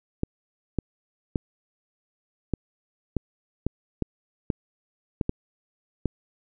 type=clicks; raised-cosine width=3 ms; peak=-11 dBFS; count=11; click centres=0.234 / 0.787 / 1.358 / 2.537 / 3.167 / 3.666 / 4.023 / 4.502 / 5.212 / 5.294 / 6.057 s; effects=none